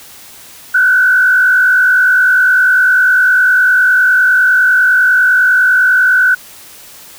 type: tone with frequency modulation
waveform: sine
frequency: 1500 Hz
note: F#6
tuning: 23 cents sharp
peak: -6 dBFS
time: 0.74-6.35 s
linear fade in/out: 10 ms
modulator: 49.9 Hz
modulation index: 0.87
effects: white hiss -36 dBFS RMS until 7.18 s